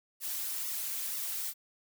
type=noise with flanger; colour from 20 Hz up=blue; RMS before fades=-36 dBFS; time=0.2-1.54 s; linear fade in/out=50 ms; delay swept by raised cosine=1.2 to 5.5 ms; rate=2.1 Hz; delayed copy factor=-0.85; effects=none